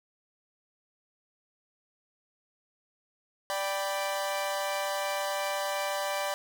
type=chord; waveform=sawtooth; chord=G major; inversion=second; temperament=equal; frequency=587.3 / 784 / 987.8 Hz; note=D5 / G5 / B5; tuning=0 / 0 / 0 cents; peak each=-28 / -31 / -33 dBFS; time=3.5-6.34 s; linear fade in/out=0 ms; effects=none